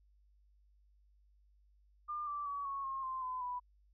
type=tone with pitch steps; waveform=sine; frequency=1200 / 1167.2 / 1135.3 / 1104.2 / 1074 / 1044.7 / 1016.1 / 988.3 Hz; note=D6 / D6 / C#6 / C#6 / C6 / C6 / B5 / B5; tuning=+37 / -11 / +41 / -7 / +45 / -3 / +49 / +1 cents; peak=-37 dBFS; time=2.08-3.6 s; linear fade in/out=20 ms; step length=190 ms; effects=added 50 Hz sine -65 dBFS peak until 3.93 s